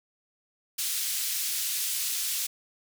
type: band-pass noise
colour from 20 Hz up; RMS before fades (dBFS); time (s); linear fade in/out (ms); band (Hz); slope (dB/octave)
white; -30; 0.78-2.47; 10; 2900 to 16000; 12
effects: none